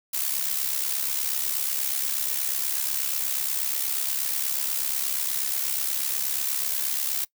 blue noise with amplitude modulation, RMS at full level -24 dBFS, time 0.13-7.25 s, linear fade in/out 10 ms, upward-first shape sine, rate 68.3 Hz, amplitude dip 65%, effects noise-tail reverb RT60 0.1 s tail -22 dB re dry

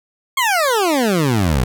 20% pulse exponential sweep, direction down, 1108.7 to 58.1 Hz, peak -9 dBFS, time 0.37-1.64 s, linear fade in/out 5 ms, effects none

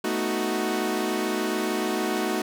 sawtooth chord, B dominant seventh, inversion third, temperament equal, 220 / 246.9 / 311.1 / 370 Hz, A3 / B3 / D#4 / F#4, 0 / 0 / 0 / 0 cents, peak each -26 / -30 / -26 / -24 dBFS, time 0.04-2.42 s, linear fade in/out 5 ms, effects none

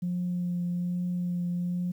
sine tone with vibrato, 176.9 Hz, F3, 23 cents sharp, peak -26 dBFS, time 0.02-1.92 s, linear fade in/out 10 ms, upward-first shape triangle, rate 1.2 Hz, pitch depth 16 cents each way, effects tanh soft clip ceiling -23 dBFS + 10-bit

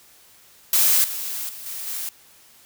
blue noise with level steps, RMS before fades -17 / -29 / -37 / -32 / -29 dBFS, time 0.73-2.09 s, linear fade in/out 2 ms, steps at 1.04 / 1.49 / 1.66 / 1.87 s, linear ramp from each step 2 ms, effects white hiss -52 dBFS RMS until 2.65 s

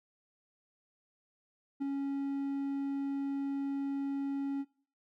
triangle tone with ADSR envelope, 277.2 Hz, C#4, in tune, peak -27 dBFS, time 1.8-4.65 s, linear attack 22 ms, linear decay 5 ms, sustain -3 dB, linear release 45 ms, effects noise-tail reverb RT60 0.4 s tail -18 dB re dry

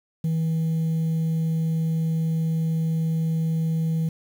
sine tone, 161.6 Hz, E3, 34 cents flat, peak -18 dBFS, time 0.24-4.09 s, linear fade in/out 5 ms, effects tanh soft clip ceiling -20 dBFS + 8-bit

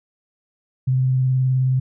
sine tone with vibrato, 129.7 Hz, C3, 15 cents flat, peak -15 dBFS, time 0.87-1.8 s, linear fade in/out 10 ms, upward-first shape triangle, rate 19 Hz, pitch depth 24 cents each way, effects none

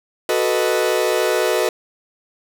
40% pulse chord, B dominant seventh, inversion second, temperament equal, 370 / 440 / 493.9 / 622.3 Hz, F#4 / A4 / B4 / D#5, 0 / 0 / 0 / 0 cents, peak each -21 dBFS, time 0.29-1.69 s, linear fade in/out 2 ms, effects none

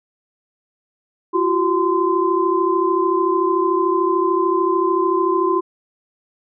sine tone cluster, 343.2 / 376.7 / 1032 Hz, F4 / F#4 / C6, -30 / +31 / -24 cents, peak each -19 dBFS, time 1.33-5.61 s, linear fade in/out 20 ms, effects none

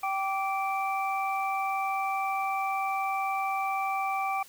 sine tone cluster, 777 / 1164 / 2341 Hz, G5 / D6 / D7, -16 / -16 / -6 cents, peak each -29 / -32 / -35 dBFS, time 0.03-4.43 s, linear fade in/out 5 ms, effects white hiss -53 dBFS RMS until 4.48 s

